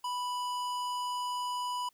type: tone with hard clipping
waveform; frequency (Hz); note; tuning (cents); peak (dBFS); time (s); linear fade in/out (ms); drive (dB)
sine; 988; B5; 0; -34; 0.04-1.89; 5; 16
effects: white hiss -70 dBFS RMS until 1.93 s